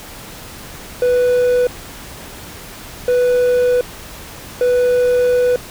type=tone bursts at uneven times; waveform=triangle; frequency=493.9 Hz; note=B4; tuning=in tune; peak=-9 dBFS; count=3; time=1.02-1.67 / 3.08-3.81 / 4.61-5.56 s; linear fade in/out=2 ms; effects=pink hiss -34 dBFS RMS until 5.7 s